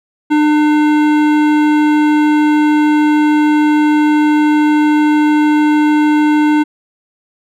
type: tone with hard clipping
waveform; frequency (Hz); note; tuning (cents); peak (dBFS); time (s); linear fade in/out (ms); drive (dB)
sine; 301.1; D4; +43; -10; 0.3-6.64; 20; 15
effects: none